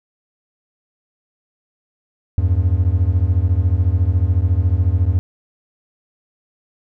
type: beating tone pair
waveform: triangle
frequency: 82.41 / 96.41 Hz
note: E2 / G2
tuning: 0 / -28 cents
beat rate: 14 Hz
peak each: -14 dBFS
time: 2.38-5.19 s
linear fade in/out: 0 ms
effects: none